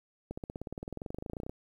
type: accelerating click train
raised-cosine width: 2 ms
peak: -25 dBFS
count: 27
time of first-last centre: 0.31-1.495 s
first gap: 65 ms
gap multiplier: 0.97
effects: 10-bit